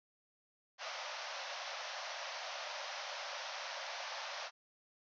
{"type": "band-pass noise", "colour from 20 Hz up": "pink", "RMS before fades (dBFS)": -44, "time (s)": [0.78, 4.51], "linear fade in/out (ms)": 50, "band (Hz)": [540, 6100], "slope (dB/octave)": 96, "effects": []}